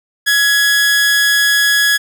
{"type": "tone with amplitude modulation", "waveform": "sawtooth", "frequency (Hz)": 1676, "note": "G#6", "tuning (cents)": 15, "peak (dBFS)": -5, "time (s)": [0.26, 1.98], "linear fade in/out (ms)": 20, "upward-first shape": "sine", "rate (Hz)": 295, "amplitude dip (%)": 30, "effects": []}